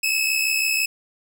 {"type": "tone pair together", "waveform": "sawtooth", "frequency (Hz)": [2558, 2624], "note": ["D#7", "E7"], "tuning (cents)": [47, -9], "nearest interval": "unison", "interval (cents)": 44, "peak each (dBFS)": -19, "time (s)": [0.03, 0.86], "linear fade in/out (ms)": 5, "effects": []}